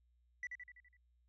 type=tone with echo; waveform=sine; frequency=1969 Hz; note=B6; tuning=6 cents flat; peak=-37 dBFS; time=0.43-0.47 s; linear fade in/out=2 ms; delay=83 ms; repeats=6; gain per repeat=-5 dB; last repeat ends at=0.968 s; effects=tanh soft clip ceiling -38 dBFS + added 60 Hz sine -70 dBFS peak until 1.28 s